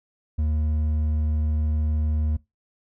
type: tone with hard clipping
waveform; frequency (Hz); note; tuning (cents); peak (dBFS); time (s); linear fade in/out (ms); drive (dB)
sine; 76.6; D#2; -27; -22; 0.38-2.37; 10; 5
effects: noise-tail reverb RT60 0.2 s tail -20 dB re dry